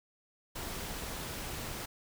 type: noise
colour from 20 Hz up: pink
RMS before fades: -40 dBFS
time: 0.55-1.86 s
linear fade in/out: 10 ms
effects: none